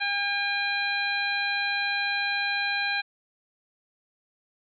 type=harmonic tone; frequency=806 Hz; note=G5; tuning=48 cents sharp; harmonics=1 / 2 / 3 / 4 / 5; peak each=-33 / -28 / -30 / -39 / -32 dBFS; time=0-3.02 s; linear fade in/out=20 ms; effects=none